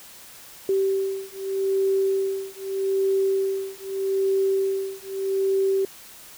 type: beating tone pair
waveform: sine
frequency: 387.1 / 387.91 Hz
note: G4 / G4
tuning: -22 / -18 cents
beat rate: 0.81 Hz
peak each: -24 dBFS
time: 0.69-5.85 s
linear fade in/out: 2 ms
effects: white hiss -45 dBFS RMS until 6.37 s